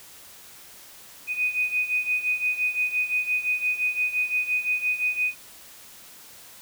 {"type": "beating tone pair", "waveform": "sine", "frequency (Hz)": [2489, 2494.8], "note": ["D#7", "D#7"], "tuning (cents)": [0, 4], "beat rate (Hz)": 5.8, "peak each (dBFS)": [-24, -28], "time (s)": [1.27, 5.35], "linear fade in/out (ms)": 50, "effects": ["white hiss -47 dBFS RMS until 6.61 s"]}